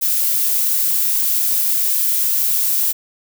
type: noise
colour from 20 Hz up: violet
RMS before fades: -17 dBFS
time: 0.01-2.93 s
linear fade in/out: 20 ms
effects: none